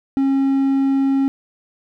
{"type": "tone", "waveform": "triangle", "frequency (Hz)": 271.7, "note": "C#4", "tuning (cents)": -35, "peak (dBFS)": -12, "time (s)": [0.17, 1.28], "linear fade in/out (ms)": 0, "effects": []}